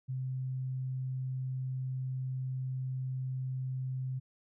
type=tone; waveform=sine; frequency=130 Hz; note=C3; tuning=11 cents flat; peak=-33 dBFS; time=0.08-4.2 s; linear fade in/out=20 ms; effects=none